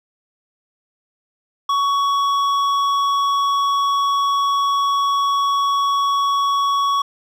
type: tone with hard clipping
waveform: triangle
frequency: 1120 Hz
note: C#6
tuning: 18 cents sharp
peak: -17 dBFS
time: 1.69-7.02 s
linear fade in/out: 5 ms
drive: 12 dB
effects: none